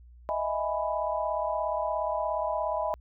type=chord; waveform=sine; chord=E major seventh; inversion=third; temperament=equal with one note detuned; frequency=622.3 / 659.3 / 830.6 / 990.6 Hz; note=D#5 / E5 / G#5 / B5; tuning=0 / 0 / 0 / +5 cents; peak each=-31 / -33 / -34 / -32 dBFS; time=0.29-2.94 s; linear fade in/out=0 ms; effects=added 60 Hz sine -49 dBFS peak until 3 s